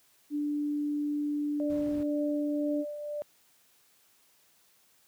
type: tone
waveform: sine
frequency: 293.7 Hz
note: D4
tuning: in tune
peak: -28 dBFS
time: 0.3-2.85 s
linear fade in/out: 50 ms
type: tone with tremolo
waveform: sine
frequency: 591 Hz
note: D5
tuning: 11 cents sharp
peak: -31 dBFS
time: 1.6-3.22 s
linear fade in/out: 0 ms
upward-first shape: triangle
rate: 2 Hz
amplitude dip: 50%
type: noise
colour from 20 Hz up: brown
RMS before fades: -42 dBFS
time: 1.7-2.03 s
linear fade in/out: 0 ms
effects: white hiss -65 dBFS RMS until 5.07 s + high-pass 80 Hz 12 dB/octave